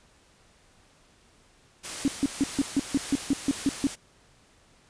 white noise with tremolo, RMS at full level -35 dBFS, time 1.83-3.96 s, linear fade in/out 20 ms, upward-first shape sine, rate 1.8 Hz, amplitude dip 25%
sine tone bursts, 277.2 Hz, C#4, in tune, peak -19 dBFS, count 11, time 2.05-3.869 s, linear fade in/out 0 ms, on 29 ms, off 150 ms
effects pink hiss -60 dBFS RMS until 4.89 s + resampled to 22050 Hz

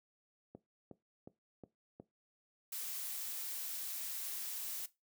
click train, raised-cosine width 2 ms, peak -35 dBFS, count 5, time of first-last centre 0.55-1.999 s, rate 2.76 Hz
blue noise, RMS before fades -42 dBFS, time 2.72-4.86 s, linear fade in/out 5 ms
effects noise-tail reverb RT60 0.2 s tail -17 dB re dry + high-pass 150 Hz 12 dB/octave

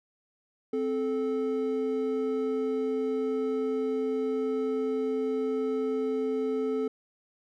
triangle tone pair together, 261.3 / 435.2 Hz, C4 / A4, -2 / -19 cents, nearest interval major sixth, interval 883 cents, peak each -29 / -26 dBFS, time 0.73-6.88 s, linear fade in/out 5 ms, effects none

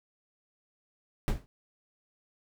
brown noise with exponential decay, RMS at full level -22 dBFS, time 1.28-1.46 s, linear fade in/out 0 ms, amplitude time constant 39 ms, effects none

